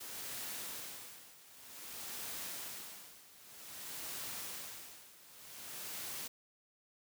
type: noise with tremolo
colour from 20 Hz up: white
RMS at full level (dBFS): -43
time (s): 0-6.28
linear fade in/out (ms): 10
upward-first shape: sine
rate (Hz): 0.53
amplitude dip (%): 85
effects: high-pass 80 Hz 12 dB/octave